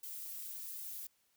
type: noise with flanger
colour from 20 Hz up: violet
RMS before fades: -45 dBFS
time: 0.03-1.07 s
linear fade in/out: 5 ms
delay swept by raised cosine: 1.7 to 5.1 ms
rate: 1.3 Hz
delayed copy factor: -0.75
effects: white hiss -75 dBFS RMS until 1.36 s